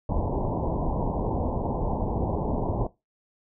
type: low-pass noise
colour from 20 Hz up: pink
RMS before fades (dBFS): -27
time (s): 0.09-2.87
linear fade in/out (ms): 5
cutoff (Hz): 990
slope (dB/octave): 96
effects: noise-tail reverb RT60 0.2 s tail -17 dB re dry